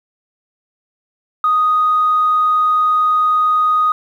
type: tone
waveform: sine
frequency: 1244.5 Hz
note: D#6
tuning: in tune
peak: -10 dBFS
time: 1.44-3.92 s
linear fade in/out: 2 ms
effects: tanh soft clip ceiling -6 dBFS + 8-bit